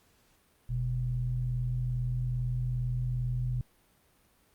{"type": "tone with low-pass filter", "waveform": "square", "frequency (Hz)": 41.2, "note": "E1", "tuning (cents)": 0, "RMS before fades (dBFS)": -31, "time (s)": [0.69, 3.61], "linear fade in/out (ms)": 0, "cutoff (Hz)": 120, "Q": 7.5, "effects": ["pink hiss -66 dBFS RMS until 4.54 s", "Opus 48 kbps"]}